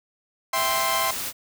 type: noise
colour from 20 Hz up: white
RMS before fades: -30 dBFS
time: 0.53-1.33 s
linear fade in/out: 50 ms
type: chord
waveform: sawtooth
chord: C major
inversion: first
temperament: equal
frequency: 659.3 / 784 / 1046.5 Hz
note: E5 / G5 / C6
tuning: 0 / 0 / 0 cents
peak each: -25 / -26 / -20 dBFS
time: 0.53-1.11 s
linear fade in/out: 5 ms
effects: none